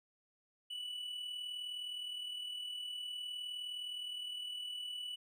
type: tone with amplitude modulation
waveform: triangle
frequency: 2960 Hz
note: F#7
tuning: in tune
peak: -37 dBFS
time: 0.7-5.16 s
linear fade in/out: 10 ms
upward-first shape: sine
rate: 39.5 Hz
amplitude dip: 45%
effects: none